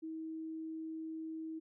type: tone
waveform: sine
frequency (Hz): 320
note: D#4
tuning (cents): +49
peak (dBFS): -40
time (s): 0.02-1.6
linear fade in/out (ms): 20
effects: none